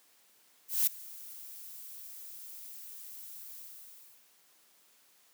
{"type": "noise with ADSR envelope", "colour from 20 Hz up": "violet", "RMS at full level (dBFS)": -25, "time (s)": [0.68, 4.3], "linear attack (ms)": 190, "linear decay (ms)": 6, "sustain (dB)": -22, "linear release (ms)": 760, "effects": ["white hiss -65 dBFS RMS until 5.33 s", "high-pass 200 Hz 12 dB/octave"]}